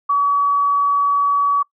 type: tone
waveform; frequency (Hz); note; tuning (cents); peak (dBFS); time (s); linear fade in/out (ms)
sine; 1137; C#6; +44; -13; 0.09-1.63; 10
effects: noise-tail reverb RT60 0.1 s tail -23 dB re dry